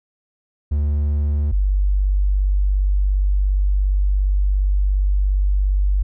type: tone pair in turn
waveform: triangle / sine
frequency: 73.2 / 48.62 Hz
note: D2 / G1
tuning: -5 / -13 cents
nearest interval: perfect fifth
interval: 708 cents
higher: first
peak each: -14 dBFS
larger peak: neither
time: 0.71-1.52 / 1.52-6.03 s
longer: second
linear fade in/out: 10 ms
effects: none